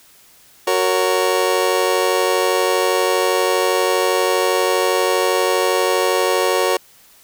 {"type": "chord", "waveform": "30% pulse", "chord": "F# major", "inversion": "none", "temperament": "just", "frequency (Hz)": [370, 462.5, 555], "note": ["F#4", "A#4", "C#5"], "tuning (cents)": [0, -14, 2], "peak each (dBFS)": -17, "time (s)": [0.67, 6.77], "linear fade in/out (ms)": 5, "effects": ["white hiss -49 dBFS RMS until 7.23 s"]}